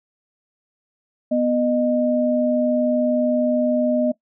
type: tone pair together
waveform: sine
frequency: 246.9 / 613.9 Hz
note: B3 / D#5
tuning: 0 / -23 cents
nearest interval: octave + major third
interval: 1577 cents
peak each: -19 dBFS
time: 1.31-4.12 s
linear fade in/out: 10 ms
effects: noise-tail reverb RT60 0.1 s tail -18 dB re dry